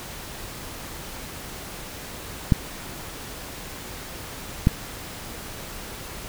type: clicks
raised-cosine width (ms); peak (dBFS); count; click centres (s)
5; -3; 2; 2.522 / 4.671
effects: pink hiss -37 dBFS RMS until 6.28 s